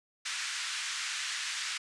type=band-pass noise; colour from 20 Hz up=pink; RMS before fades=-36 dBFS; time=0.25-1.78 s; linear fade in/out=10 ms; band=1500 to 7900 Hz; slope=24 dB/octave; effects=resampled to 24000 Hz